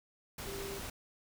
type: tone in noise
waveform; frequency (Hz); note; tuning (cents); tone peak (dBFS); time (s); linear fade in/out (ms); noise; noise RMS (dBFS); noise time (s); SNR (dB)
sine; 394.7; G4; +12; -42; 0.47-0.79; 5; pink; -43; 0.38-0.9; -2
effects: none